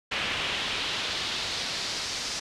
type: noise with band-pass filter sweep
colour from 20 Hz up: brown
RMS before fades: -31 dBFS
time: 0.11-2.4 s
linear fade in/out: 10 ms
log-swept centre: 2800 to 5400 Hz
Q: 1.9
effects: low-pass 10000 Hz 12 dB/octave